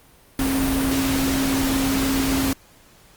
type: tone in noise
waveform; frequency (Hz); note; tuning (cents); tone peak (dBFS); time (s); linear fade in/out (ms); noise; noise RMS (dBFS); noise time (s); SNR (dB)
sine; 269.1; C4; +49; -20; 0.39-2.53; 2; pink; -25; 0.39-2.53; +2
effects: pink hiss -52 dBFS RMS until 3.16 s + Opus 32 kbps